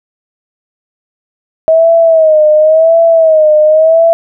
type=tone with vibrato; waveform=sine; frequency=637 Hz; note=D#5; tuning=41 cents sharp; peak=-3 dBFS; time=1.68-4.13 s; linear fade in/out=0 ms; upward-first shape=sine; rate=0.93 Hz; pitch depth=78 cents each way; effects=none